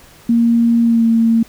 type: tone with pitch glide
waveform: sine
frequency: 233.1 to 228 Hz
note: A#3 to A#3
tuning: 0 to -38 cents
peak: -9 dBFS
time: 0.29-1.43 s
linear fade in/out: 5 ms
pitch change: -38 cents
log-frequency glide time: 0.83-1.06 s
effects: pink hiss -44 dBFS RMS until 1.48 s